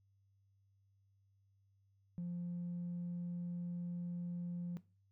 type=tone with tanh clipping; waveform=triangle; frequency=174.61 Hz; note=F3; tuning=in tune; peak=-39 dBFS; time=2.18-4.77 s; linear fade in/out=0 ms; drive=5 dB; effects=noise-tail reverb RT60 0.3 s tail -17 dB re dry + added 98 Hz sine -70 dBFS peak until 5.11 s